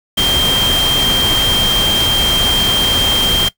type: tone in noise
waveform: sine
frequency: 3177 Hz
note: G7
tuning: 23 cents sharp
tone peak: -11 dBFS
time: 0.17-3.49 s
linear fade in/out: 10 ms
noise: pink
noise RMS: -18 dBFS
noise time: 0.17-3.49 s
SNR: +4 dB
effects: noise-tail reverb RT60 0.1 s tail -19 dB re dry